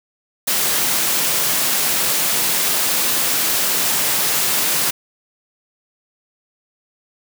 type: high-pass noise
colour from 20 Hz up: white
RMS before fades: -18 dBFS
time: 0.47-4.91 s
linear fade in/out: 10 ms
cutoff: 120 Hz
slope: 48 dB/octave
effects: none